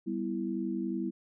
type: chord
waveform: sine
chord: E minor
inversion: first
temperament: equal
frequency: 196 / 246.9 / 329.6 Hz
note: G3 / B3 / E4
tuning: 0 / 0 / 0 cents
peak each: -35 / -36 / -34 dBFS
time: 0.06-1.11 s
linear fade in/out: 20 ms
effects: none